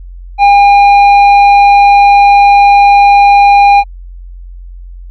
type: tone with hard clipping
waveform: sine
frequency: 807 Hz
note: G#5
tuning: 50 cents flat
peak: -3 dBFS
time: 0.38-3.84 s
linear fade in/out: 50 ms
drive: 8 dB
effects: added 44 Hz sine -25 dBFS peak until 5.1 s + low-pass 4000 Hz 12 dB/octave